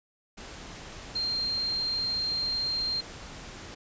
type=tone in noise; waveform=sine; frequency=4186 Hz; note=C8; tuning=in tune; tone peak=-27 dBFS; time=1.15-3.01 s; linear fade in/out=10 ms; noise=pink; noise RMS=-43 dBFS; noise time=0.37-3.75 s; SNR=+13 dB; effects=resampled to 16000 Hz